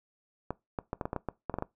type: clicks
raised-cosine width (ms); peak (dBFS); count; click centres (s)
1; -18; 12; 0.506 / 0.788 / 0.931 / 1.012 / 1.055 / 1.131 / 1.163 / 1.287 / 1.497 / 1.541 / 1.586 / 1.624
effects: noise-tail reverb RT60 0.2 s tail -21 dB re dry